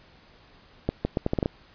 accelerating click train, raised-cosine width 2 ms, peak -10 dBFS, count 8, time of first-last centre 0.89-1.459 s, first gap 160 ms, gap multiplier 0.76, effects pink hiss -55 dBFS RMS until 1.74 s + resampled to 11025 Hz

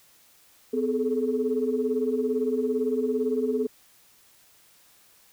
sine tone cluster, 252.3 / 420.7 / 438.4 Hz, B3 / G#4 / A4, +37 / +22 / -6 cents, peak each -27 dBFS, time 0.73-3.67 s, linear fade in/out 10 ms, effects tanh soft clip ceiling -13 dBFS + white hiss -58 dBFS RMS until 5.32 s

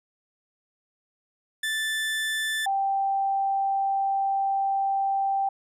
30% pulse / sine tone pair in turn, 1760 / 784 Hz, A6 / G5, 0 / 0 cents, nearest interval octave + major second, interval 1400 cents, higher first, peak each -23 / -22 dBFS, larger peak second, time 1.63-2.66 / 2.66-5.49 s, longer second, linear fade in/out 5 ms, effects resampled to 32000 Hz

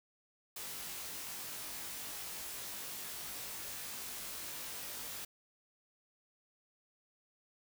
white noise with comb filter, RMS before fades -44 dBFS, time 0.56-5.25 s, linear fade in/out 5 ms, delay 20 ms, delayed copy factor +0.95, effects none

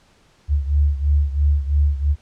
sine beating tone pair, 71.6 / 74.6 Hz, D2 / D2, -43 / +28 cents, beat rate 3 Hz, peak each -16 / -20 dBFS, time 0.48-2.16 s, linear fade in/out 50 ms, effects pink hiss -56 dBFS RMS until 2.21 s + low-pass 7000 Hz 12 dB/octave

